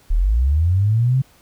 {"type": "linear sweep", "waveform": "sine", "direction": "up", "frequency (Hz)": [34.7, 135.6], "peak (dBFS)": -13, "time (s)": [0.1, 1.22], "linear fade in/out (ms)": 10, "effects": ["pink hiss -53 dBFS RMS until 1.41 s"]}